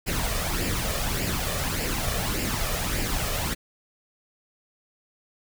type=noise with flanger; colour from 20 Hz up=pink; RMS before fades=-27 dBFS; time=0.06-3.55 s; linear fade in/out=20 ms; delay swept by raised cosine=0.4 to 1.7 ms; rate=1.7 Hz; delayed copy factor=+0.55; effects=none